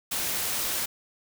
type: noise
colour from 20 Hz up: white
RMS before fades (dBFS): -29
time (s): 0.11-0.86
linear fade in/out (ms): 10
effects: none